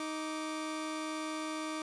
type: tone pair together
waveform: sawtooth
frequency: 312.2 / 1167 Hz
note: D#4 / D6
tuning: +6 / -11 cents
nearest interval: octave + major seventh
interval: 2283 cents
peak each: -33 / -38 dBFS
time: 0-1.82 s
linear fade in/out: 2 ms
effects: resampled to 24000 Hz